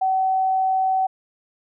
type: tone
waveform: sine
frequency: 759 Hz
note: F#5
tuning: 44 cents sharp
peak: -17 dBFS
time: 0.01-1.07 s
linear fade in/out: 10 ms
effects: none